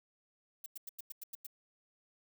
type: noise bursts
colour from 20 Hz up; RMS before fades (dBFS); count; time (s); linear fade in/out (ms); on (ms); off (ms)
violet; -44; 8; 0.64-1.467; 5; 22; 93
effects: none